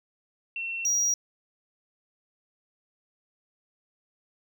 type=tone pair in turn; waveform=sine / triangle; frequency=2710 / 5742 Hz; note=E7 / F8; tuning=+47 / +47 cents; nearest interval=octave + minor second; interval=1300 cents; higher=second; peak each=-30 / -21 dBFS; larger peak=second; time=0.56-0.85 / 0.85-1.14 s; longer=neither; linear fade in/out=2 ms; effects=none